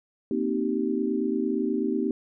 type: chord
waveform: sine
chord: C minor seventh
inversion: third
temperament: equal with one note detuned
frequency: 233.1 / 261.6 / 311.1 / 387.3 Hz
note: Bb3 / C4 / Eb4 / G4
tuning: 0 / 0 / 0 / -21 cents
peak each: -29 dBFS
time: 0.31-2.11 s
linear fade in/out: 2 ms
effects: none